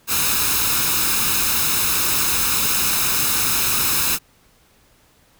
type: noise with comb filter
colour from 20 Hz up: white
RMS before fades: -19 dBFS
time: 0.07-4.19 s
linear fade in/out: 50 ms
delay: 0.77 ms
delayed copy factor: +0.6
effects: pink hiss -56 dBFS RMS until 5.39 s